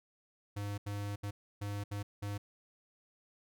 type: tone bursts at uneven times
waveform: square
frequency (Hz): 101.9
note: G#2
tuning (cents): -32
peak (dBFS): -37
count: 6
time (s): 0.56-0.78 / 0.86-1.16 / 1.23-1.31 / 1.61-1.84 / 1.91-2.03 / 2.22-2.38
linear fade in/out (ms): 10
effects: none